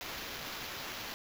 white noise with sample-and-hold, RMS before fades -42 dBFS, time 0.01-1.14 s, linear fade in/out 0 ms, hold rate 8820 Hz, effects none

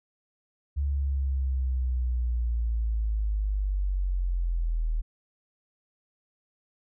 sine linear sweep, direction down, 71.3 to 38.89 Hz, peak -24 dBFS, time 0.76-5.02 s, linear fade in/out 20 ms, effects none

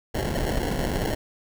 pink noise with sample-and-hold, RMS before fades -26 dBFS, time 0.14-1.15 s, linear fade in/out 5 ms, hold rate 1225 Hz, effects none

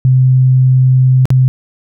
sine tone with dropouts, 129.3 Hz, C3, 20 cents flat, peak -5 dBFS, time 0.05-1.48 s, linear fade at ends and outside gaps 0 ms, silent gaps 1.255-1.304 s, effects none

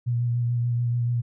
sine tone with vibrato, 120 Hz, B2, 49 cents flat, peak -21 dBFS, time 0.06-1.22 s, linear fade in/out 20 ms, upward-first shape sine, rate 6.9 Hz, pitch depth 21 cents each way, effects none

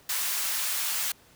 white high-pass noise, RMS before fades -29 dBFS, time 0.09-1.12 s, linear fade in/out 5 ms, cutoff 960 Hz, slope 12 dB/octave, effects pink hiss -57 dBFS RMS until 1.35 s + high-pass 60 Hz 12 dB/octave

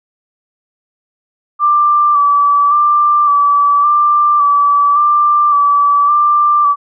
sine tone with vibrato, 1168 Hz, D6, 10 cents flat, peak -7 dBFS, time 1.59-6.76 s, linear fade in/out 50 ms, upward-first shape square, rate 0.89 Hz, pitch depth 24 cents each way, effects none

